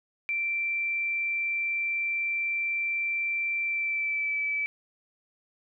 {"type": "tone with pitch glide", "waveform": "sine", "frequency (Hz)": [2348, 2306], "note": ["D7", "D7"], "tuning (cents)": [-1, -32], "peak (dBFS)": -26, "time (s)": [0.29, 4.66], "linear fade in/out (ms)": 0, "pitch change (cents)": -31, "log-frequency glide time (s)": [3.63, 4.4], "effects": []}